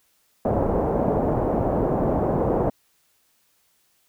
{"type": "low-pass noise", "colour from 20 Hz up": "white", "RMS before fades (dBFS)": -22, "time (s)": [0.45, 2.7], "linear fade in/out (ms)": 2, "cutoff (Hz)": 710, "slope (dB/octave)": 24, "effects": ["white hiss -65 dBFS RMS until 4.08 s"]}